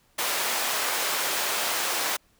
pink high-pass noise, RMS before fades -27 dBFS, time 0.18-2.17 s, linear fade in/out 10 ms, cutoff 660 Hz, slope 12 dB/octave, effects pink hiss -64 dBFS RMS until 2.39 s

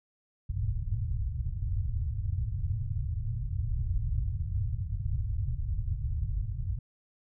white low-pass noise, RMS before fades -31 dBFS, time 0.49-6.79 s, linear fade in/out 5 ms, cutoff 120 Hz, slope 48 dB/octave, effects none

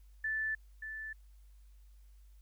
sine tone with echo, 1755 Hz, A6, 5 cents flat, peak -32 dBFS, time 0.24-0.55 s, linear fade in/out 5 ms, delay 580 ms, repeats 1, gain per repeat -8 dB, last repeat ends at 1.13 s, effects added 50 Hz sine -55 dBFS peak until 2.41 s + white hiss -75 dBFS RMS until 2.41 s

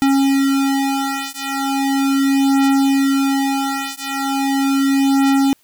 square beating tone pair, 273.2 / 273.58 Hz, C#4 / C#4, -25 / -23 cents, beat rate 0.38 Hz, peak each -18 dBFS, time 0.02-5.53 s, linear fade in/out 0 ms, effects white hiss -57 dBFS RMS until 5.63 s

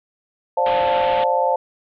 sine chord, D minor seventh, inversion third, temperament just, 528.6 / 587.3 / 704.8 / 881 Hz, C5 / D5 / F5 / A5, +18 / 0 / +16 / +2 cents, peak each -20 / -24 / -23 / -19 dBFS, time 0.57-1.56 s, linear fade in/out 5 ms
white low-pass noise, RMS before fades -30 dBFS, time 0.66-1.24 s, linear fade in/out 2 ms, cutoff 3400 Hz, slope 48 dB/octave
effects none

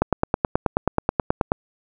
click train, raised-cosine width 1 ms, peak -3 dBFS, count 15, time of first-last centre 0.02-1.519 s, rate 9.34 Hz, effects none

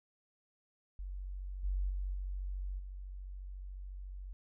sine tone with level steps, 47.01 Hz, F#1, 28 cents sharp, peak -39 / -31 / -34 / -36 / -42 dBFS, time 0.99-4.33 s, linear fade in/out 0 ms, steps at 1.63 / 1.89 / 2.13 / 2.78 s, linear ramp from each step 20 ms, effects none

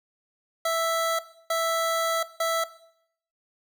25% pulse tone bursts at uneven times, 659.3 Hz, E5, in tune, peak -19 dBFS, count 3, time 0.65-1.19 / 1.5-2.23 / 2.4-2.64 s, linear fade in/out 5 ms, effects noise-tail reverb RT60 0.7 s tail -17 dB re dry

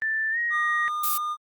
sine tone with pitch glide, 1768 to 1884 Hz, A6 to A#6, +8 to +18 cents, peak -23 dBFS, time 0.02-0.88 s, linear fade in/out 0 ms, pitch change +110 cents, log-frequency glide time 0.31-0.38 s
triangle tone, 1215 Hz, D#6, 42 cents flat, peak -24 dBFS, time 0.5-1.37 s, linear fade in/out 50 ms
violet noise, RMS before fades -26 dBFS, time 1.03-1.18 s, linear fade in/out 10 ms
effects Opus 32 kbps

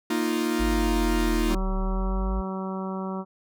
45% pulse chord, Bb suspended fourth, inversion none, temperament equal, 233.1 / 311.1 / 349.2 Hz, Bb3 / Eb4 / F4, 0 / 0 / 0 cents, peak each -28 / -27 / -28 dBFS, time 0.1-1.55 s, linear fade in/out 5 ms
sine exponential two-way sweep, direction down then up, 53.2 to 36.76 to 53.2 Hz, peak -24 dBFS, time 0.59-2.42 s, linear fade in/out 20 ms, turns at 1.74 s
harmonic tone, 190 Hz, F#3, 46 cents sharp, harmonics 1 / 2 / 3 / 4 / 5 / 6 / 7, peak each -30 / -36 / -39 / -41 / -39 / -40 / -43 dBFS, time 1.47-3.25 s, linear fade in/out 50 ms
effects none

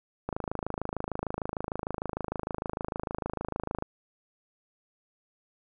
click train, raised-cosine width 1 ms, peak -17 dBFS, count 95, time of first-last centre 0.29-3.824 s, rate 26.6 Hz, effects none

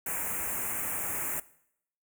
white band-stop noise, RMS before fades -33 dBFS, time 0.06-1.4 s, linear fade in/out 5 ms, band 2500 to 7100 Hz, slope 48 dB/octave, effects noise-tail reverb RT60 0.7 s tail -19 dB re dry

